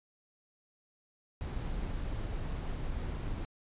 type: noise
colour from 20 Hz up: brown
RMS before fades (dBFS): -36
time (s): 1.41-3.45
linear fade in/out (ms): 0
effects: resampled to 8000 Hz